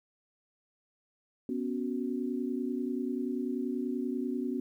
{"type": "chord", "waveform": "sine", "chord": "B suspended second", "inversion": "none", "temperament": "equal", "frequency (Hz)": [246.9, 277.2, 370], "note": ["B3", "C#4", "F#4"], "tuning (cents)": [0, 0, 0], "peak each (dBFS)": [-33, -35, -37], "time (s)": [1.49, 4.6], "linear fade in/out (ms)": 2, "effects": ["11-bit"]}